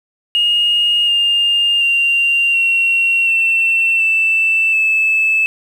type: tone with pitch steps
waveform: sine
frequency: 2855 / 2814 / 2774 / 2734 / 2695 / 2656 / 2618 Hz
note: F7 / F7 / F7 / F7 / E7 / E7 / E7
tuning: +37 / +12 / -12 / -37 / +38 / +12 / -13 cents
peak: -10 dBFS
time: 0.35-5.46 s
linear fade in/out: 0 ms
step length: 730 ms
effects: tanh soft clip ceiling -6 dBFS + 7-bit